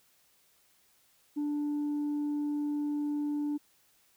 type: tone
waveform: sine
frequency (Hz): 293.7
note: D4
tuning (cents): 0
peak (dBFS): -27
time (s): 1.36-3.58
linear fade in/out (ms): 20
effects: tanh soft clip ceiling -28 dBFS + white hiss -67 dBFS RMS until 4.16 s